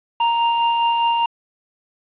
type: tone with tremolo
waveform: square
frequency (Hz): 932.3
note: A#5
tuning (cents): 0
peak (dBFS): -15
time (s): 0.2-1.26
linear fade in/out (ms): 5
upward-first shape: sine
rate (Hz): 4.9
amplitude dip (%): 25
effects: resampled to 8000 Hz + 7-bit